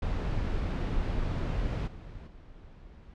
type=noise with level steps; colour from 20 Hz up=brown; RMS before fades=-30 / -44 / -50 dBFS; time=0.02-3.14 s; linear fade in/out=5 ms; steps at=1.86 / 2.26 s; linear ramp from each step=20 ms; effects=low-pass 4000 Hz 12 dB/octave